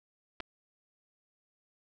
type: clicks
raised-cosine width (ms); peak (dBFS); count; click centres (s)
0.3; -23; 2; 0.402 / 0.405
effects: none